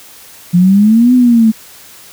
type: exponential two-way sweep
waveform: sine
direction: up then down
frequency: 172 to 254.2 to 217.6 Hz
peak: -4 dBFS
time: 0.53-1.52 s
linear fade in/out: 20 ms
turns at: 1.14 s
effects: white hiss -37 dBFS RMS until 2.12 s